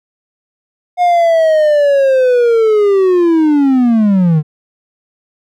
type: linear sweep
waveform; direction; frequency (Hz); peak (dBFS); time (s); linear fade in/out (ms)
triangle; down; 720 to 147.1; -5; 0.97-4.43; 50
effects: none